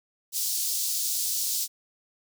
pink high-pass noise, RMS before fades -28 dBFS, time 0.32-1.68 s, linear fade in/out 50 ms, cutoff 4700 Hz, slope 24 dB/octave, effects none

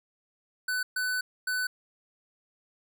square tone bursts at uneven times, 1500 Hz, F#6, 23 cents sharp, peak -28 dBFS, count 3, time 0.68-0.83 / 0.96-1.21 / 1.47-1.67 s, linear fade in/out 5 ms, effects none

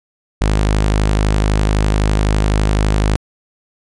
sawtooth tone, 51.91 Hz, G#1, in tune, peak -8 dBFS, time 0.41-3.16 s, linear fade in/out 0 ms, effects resampled to 22050 Hz

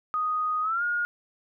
sine tone with pitch glide, 1244.5 to 1429.6 Hz, D#6 to F6, 0 to +40 cents, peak -24 dBFS, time 0.14-1.05 s, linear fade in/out 0 ms, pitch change +240 cents, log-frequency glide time 0.62-0.83 s, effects none

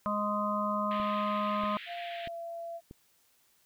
harmonic tone, 207.7 Hz, G#3, in tune, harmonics 1 / 3 / 5 / 6, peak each -34 / -35 / -33 / -34 dBFS, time 0.06-1.77 s, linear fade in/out 0 ms
pink band-pass noise, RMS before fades -45 dBFS, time 0.91-2.28 s, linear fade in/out 0 ms, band 1700 to 3600 Hz, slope 48 dB/octave
click train, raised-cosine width 3 ms, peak -33 dBFS, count 4, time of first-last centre 1-2.911 s, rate 1.57 Hz
sine tone with pitch glide, 694 to 675.8 Hz, F5 to E5, -11 to +43 cents, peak -37 dBFS, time 1.86-2.81 s, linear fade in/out 50 ms, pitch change -46 cents, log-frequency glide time 2.02-2.36 s
effects white hiss -68 dBFS RMS until 3.65 s

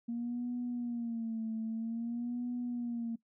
sine tone with vibrato, 233.1 Hz, A#3, in tune, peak -33 dBFS, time 0.08-3.16 s, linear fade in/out 10 ms, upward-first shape sine, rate 0.51 Hz, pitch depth 82 cents each way, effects noise-tail reverb RT60 0.1 s tail -20 dB re dry + tanh soft clip ceiling -29 dBFS

